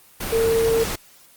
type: tone in noise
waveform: sine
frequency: 454.1 Hz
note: A#4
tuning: 45 cents flat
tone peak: -16 dBFS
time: 0.32-0.84 s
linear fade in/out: 10 ms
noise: pink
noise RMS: -27 dBFS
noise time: 0.2-0.96 s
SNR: +8 dB
effects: white hiss -51 dBFS RMS until 1.36 s + Opus 24 kbps